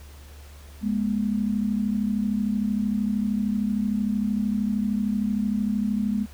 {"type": "tone pair together", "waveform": "sine", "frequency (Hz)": [206.9, 240], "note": ["G#3", "B3"], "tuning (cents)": [-6, -49], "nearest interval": "minor third", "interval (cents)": 257, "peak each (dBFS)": [-23, -27], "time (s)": [0.81, 6.27], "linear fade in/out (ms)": 50, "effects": ["added 72 Hz sine -42 dBFS peak until 6.33 s", "pink hiss -51 dBFS RMS until 6.33 s"]}